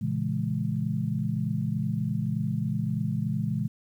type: chord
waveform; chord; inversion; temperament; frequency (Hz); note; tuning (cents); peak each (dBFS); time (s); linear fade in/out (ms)
sine; A# half-diminished seventh; none; just; 116.54 / 139.85 / 167.82 / 209.8; A#2 / C#3 / E3 / G#3; 0 / +16 / +31 / +18; -31; 0.01-3.68; 10
effects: 10-bit